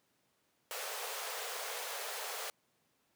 pink high-pass noise, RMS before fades -41 dBFS, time 0.71-2.5 s, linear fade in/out 0 ms, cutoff 420 Hz, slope 96 dB/octave, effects pink hiss -75 dBFS RMS until 3.15 s + high-pass 150 Hz 12 dB/octave

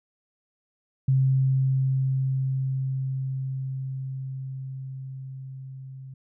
sine tone with level ramp, 132.8 Hz, C3, 26 cents sharp, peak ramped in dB -17 to -38 dBFS, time 1.08-6.14 s, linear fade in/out 5 ms, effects none

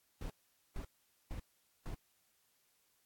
brown noise bursts, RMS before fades -42 dBFS, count 4, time 0.21-1.946 s, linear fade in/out 2 ms, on 89 ms, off 460 ms, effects white hiss -75 dBFS RMS until 3.05 s + AAC 64 kbps

